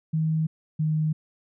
sine tone pair in turn, 158.4 / 155.41 Hz, D#3 / D#3, +31 / -2 cents, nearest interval unison, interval 33 cents, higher first, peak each -21 dBFS, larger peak neither, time 0.13-0.47 / 0.79-1.13 s, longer neither, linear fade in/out 10 ms, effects none

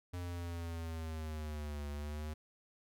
square linear two-way sweep, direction down then up, 89.2 to 72.2 to 77.3 Hz, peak -40 dBFS, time 0.13-2.34 s, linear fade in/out 10 ms, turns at 1.89 s, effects none

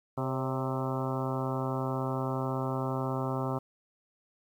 harmonic tone with a mistuned harmonic, 130.9 Hz, C3, 1 cent sharp, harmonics 1 / 2 / 3 / 4 / 5 / 6 / 7 / 8 / 9 / 10, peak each -33 / -36 / -38 / -39 / -40 / -41 / -41 / -42 / -43 / -43 dBFS, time 0.17-3.59 s, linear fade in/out 10 ms, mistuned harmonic 4, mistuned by +48 cents, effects 10-bit

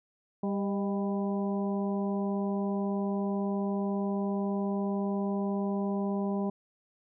harmonic tone with a mistuned harmonic, 198.4 Hz, G3, 21 cents sharp, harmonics 1 / 2 / 3 / 4 / 5, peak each -29 / -35 / -39 / -41 / -43 dBFS, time 0.43-6.5 s, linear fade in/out 5 ms, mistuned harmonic 3, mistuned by +52 cents, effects none

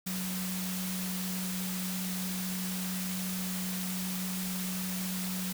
sine tone in noise, 185 Hz, F#3, in tune, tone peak -34 dBFS, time 0.06-5.53 s, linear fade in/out 10 ms, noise white, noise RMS -38 dBFS, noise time 0.06-5.53 s, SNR +1 dB, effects none

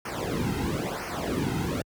brown noise with flanger, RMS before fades -29 dBFS, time 0.05-1.82 s, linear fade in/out 5 ms, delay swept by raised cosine 0.26 to 1.76 ms, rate 1 Hz, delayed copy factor -0.9, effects high-pass 60 Hz 12 dB/octave

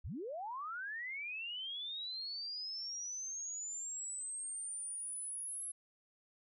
sine linear sweep, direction up, 36.71 to 11000 Hz, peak -40 dBFS, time 0.04-5.72 s, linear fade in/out 10 ms, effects none

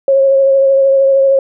sine tone with vibrato, 543 Hz, C#5, 36 cents flat, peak -6 dBFS, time 0.08-1.39 s, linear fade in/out 2 ms, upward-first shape triangle, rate 13 Hz, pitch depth 24 cents each way, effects none

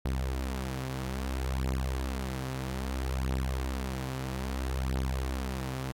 sawtooth beating tone pair, 64.9 / 65.51 Hz, C2 / C2, -13 / +3 cents, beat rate 0.61 Hz, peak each -32 / -28 dBFS, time 0.05-5.92 s, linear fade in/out 5 ms, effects AAC 48 kbps

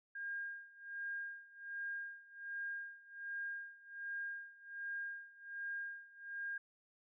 sine tone with tremolo, 1614 Hz, G#6, 50 cents flat, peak -39 dBFS, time 0.15-6.58 s, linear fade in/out 5 ms, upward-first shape sine, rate 1.3 Hz, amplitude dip 90%, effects none

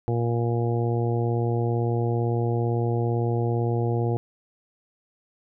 harmonic tone, 117.8 Hz, A#2, 19 cents sharp, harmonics 1 / 2 / 3 / 4 / 5 / 6 / 7, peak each -23 / -33 / -29 / -30 / -42 / -35 / -37 dBFS, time 0.08-4.17 s, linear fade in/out 0 ms, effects none

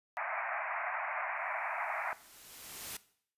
pink band-pass noise, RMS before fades -37 dBFS, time 0.17-2.13 s, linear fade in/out 0 ms, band 630 to 2400 Hz, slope 96 dB/octave
white noise with exponential growth, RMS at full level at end -40 dBFS, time 1.36-2.97 s, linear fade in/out 5 ms, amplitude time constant 350 ms
effects noise-tail reverb RT60 0.6 s tail -18 dB re dry + resampled to 32000 Hz

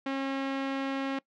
sawtooth tone with low-pass filter, 271.2 Hz, C#4, 38 cents flat, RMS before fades -32 dBFS, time 0.06-1.19 s, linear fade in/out 5 ms, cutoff 2900 Hz, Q 1.1, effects noise-tail reverb RT60 0.1 s tail -22 dB re dry

